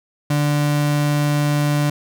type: tone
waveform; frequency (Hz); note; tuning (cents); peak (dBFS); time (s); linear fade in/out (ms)
35% pulse; 146.83; D3; 0; -14; 0.3-1.9; 5
effects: none